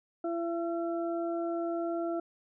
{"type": "harmonic tone", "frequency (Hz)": 337.6, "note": "E4", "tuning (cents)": 41, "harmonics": [1, 2, 4], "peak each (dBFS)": [-32, -34, -44], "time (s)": [0.24, 2.2], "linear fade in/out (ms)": 5, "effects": []}